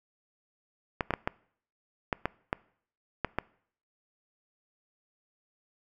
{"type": "clicks", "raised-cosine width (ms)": 0.5, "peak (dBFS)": -12, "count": 9, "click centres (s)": [1.008, 1.107, 1.138, 1.275, 2.128, 2.256, 2.529, 3.247, 3.386], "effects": ["noise-tail reverb RT60 0.6 s tail -23 dB re dry"]}